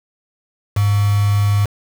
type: tone with quantisation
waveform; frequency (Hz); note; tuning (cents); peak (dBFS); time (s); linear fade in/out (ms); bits
sine; 102.2; G#2; -27; -12; 0.76-1.66; 10; 4
effects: none